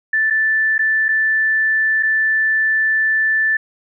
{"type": "tone with dropouts", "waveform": "sine", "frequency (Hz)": 1760, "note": "A6", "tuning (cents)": 0, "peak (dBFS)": -13, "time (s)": [0.13, 3.57], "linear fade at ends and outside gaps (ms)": 5, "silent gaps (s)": [[0.301, 0.306], [0.781, 0.791], [1.084, 1.088], [2.027, 2.031]], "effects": []}